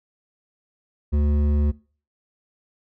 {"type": "tone with hard clipping", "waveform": "triangle", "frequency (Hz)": 73.42, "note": "D2", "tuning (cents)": 0, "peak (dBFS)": -19, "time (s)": [1.12, 1.72], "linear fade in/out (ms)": 20, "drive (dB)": 14, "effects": ["noise-tail reverb RT60 0.4 s tail -22 dB re dry"]}